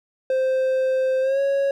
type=tone with pitch glide; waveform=triangle; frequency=522 to 553 Hz; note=C5 to C#5; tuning=-4 to -4 cents; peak=-16 dBFS; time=0.3-1.71 s; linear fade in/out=2 ms; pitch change=+100 cents; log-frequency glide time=1.21-1.4 s; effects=none